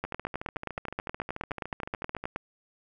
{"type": "two click trains", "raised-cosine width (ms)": 0.5, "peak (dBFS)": [-21, -16], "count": [31, 23], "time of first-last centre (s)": [[0.05, 2.24], [0.04, 2.361]], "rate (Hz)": [13.7, 9.48], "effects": []}